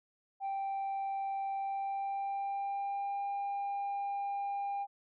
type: tone with pitch glide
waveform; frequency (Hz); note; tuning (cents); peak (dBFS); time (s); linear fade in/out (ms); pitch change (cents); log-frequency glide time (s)
sine; 784 to 800.9; G5 to G5; 0 to +37; -31; 0.4-4.87; 50; +37; 1.56-3.22
effects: tanh soft clip ceiling -32 dBFS